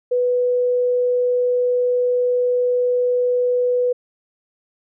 sine tone, 493.9 Hz, B4, in tune, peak -15 dBFS, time 0.11-3.93 s, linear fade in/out 10 ms, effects none

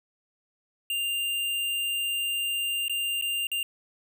square tone with dropouts, 2794 Hz, F7, in tune, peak -27 dBFS, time 0.9-3.63 s, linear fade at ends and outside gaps 2 ms, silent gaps 2.882-2.896 / 3.213-3.222 / 3.47-3.516 s, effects none

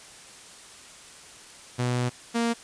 sawtooth tone pair in turn, 123.47 / 233.1 Hz, B2 / A#3, 0 / 0 cents, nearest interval major seventh, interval 1100 cents, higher second, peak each -20 / -19 dBFS, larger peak second, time 1.78-2.1 / 2.34-2.54 s, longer first, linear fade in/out 20 ms, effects white hiss -47 dBFS RMS until 2.63 s + resampled to 22050 Hz

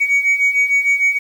sine beating tone pair, 2246 / 2252.6 Hz, C#7 / C#7, +22 / +27 cents, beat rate 6.6 Hz, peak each -16 / -12 dBFS, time 0-1.19 s, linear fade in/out 20 ms, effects tanh soft clip ceiling -9 dBFS + 7-bit

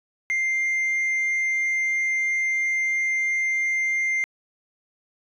sine tone, 2099 Hz, C7, 5 cents sharp, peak -18 dBFS, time 0.3-4.24 s, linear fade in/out 0 ms, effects tanh soft clip ceiling -20 dBFS

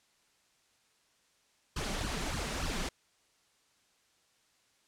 pink noise with flanger, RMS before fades -35 dBFS, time 1.76-2.89 s, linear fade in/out 5 ms, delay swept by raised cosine 0.66 to 5.26 ms, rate 3.4 Hz, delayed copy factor +1, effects white hiss -70 dBFS RMS until 4.87 s + low-pass 8000 Hz 12 dB/octave

